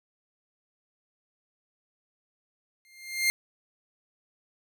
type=tone with exponential growth; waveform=sawtooth; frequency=2110 Hz; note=C7; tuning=14 cents sharp; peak=-16 dBFS; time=2.85-3.3 s; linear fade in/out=0 ms; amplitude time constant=97 ms; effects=none